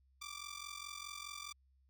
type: ring-modulated tone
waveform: 10% pulse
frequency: 1174.7 Hz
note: D6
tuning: in tune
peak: -34 dBFS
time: 0.21-1.53 s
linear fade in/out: 10 ms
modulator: 22.4 Hz
effects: added 66 Hz sine -68 dBFS peak until 1.89 s